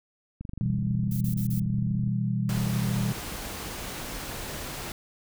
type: click train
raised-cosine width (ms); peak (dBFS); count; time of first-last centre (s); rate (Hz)
5; -24; 41; 0.41-2.077; 24
type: chord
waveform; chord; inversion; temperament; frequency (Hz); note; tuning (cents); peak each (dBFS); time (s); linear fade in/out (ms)
sine; E minor; second; just; 123.61 / 164.81 / 197.78; B2 / E3 / G3; +2 / 0 / +16; -27 / -31 / -29; 0.61-3.12; 0
type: noise bursts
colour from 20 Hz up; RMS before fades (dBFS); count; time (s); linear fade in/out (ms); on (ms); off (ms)
violet; -40; 4; 1.11-1.6; 5; 100; 30
type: noise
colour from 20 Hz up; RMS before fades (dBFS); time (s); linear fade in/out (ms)
pink; -36; 2.49-4.92; 2
effects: none